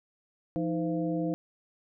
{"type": "harmonic tone with a mistuned harmonic", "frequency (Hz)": 170.4, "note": "F3", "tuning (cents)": -42, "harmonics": [1, 2, 3, 4], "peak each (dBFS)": [-32, -30, -35, -39], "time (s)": [0.56, 1.34], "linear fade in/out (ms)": 0, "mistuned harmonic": 2, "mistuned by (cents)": -130, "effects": []}